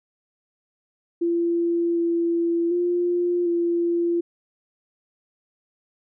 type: tone with pitch steps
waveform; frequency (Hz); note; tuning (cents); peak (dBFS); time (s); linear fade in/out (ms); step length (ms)
sine; 340.7 / 338.5 / 351 / 342.5; F4 / E4 / F4 / F4; -43 / +46 / +9 / -34; -19; 1.21-4.21; 10; 750
effects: none